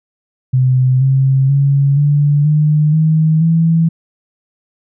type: tone with pitch steps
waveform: sine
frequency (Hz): 128.8 / 134.11 / 139.65 / 145.41 / 151.41 / 157.66 / 164.16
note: C3 / C3 / C#3 / D3 / D#3 / D#3 / E3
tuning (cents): -27 / +43 / +13 / -17 / -47 / +23 / -7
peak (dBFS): -8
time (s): 0.53-3.89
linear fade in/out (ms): 10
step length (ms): 480
effects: none